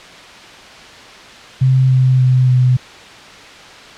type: tone with pitch steps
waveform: sine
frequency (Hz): 130.81 / 129.38 / 127.97 / 126.57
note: C3 / C3 / C3 / B2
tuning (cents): 0 / -19 / -38 / +43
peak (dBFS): -8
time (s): 1.61-2.77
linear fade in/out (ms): 10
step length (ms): 290
effects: white hiss -36 dBFS RMS until 3.97 s + low-pass 4000 Hz 12 dB/octave